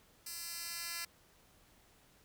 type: tone with high-pass filter sweep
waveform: 10% pulse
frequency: 339.8 Hz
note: F4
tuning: 47 cents flat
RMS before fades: -43 dBFS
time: 0.26-1.05 s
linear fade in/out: 5 ms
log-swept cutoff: 5900 to 2800 Hz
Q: 0.72
effects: pink hiss -66 dBFS RMS until 2.24 s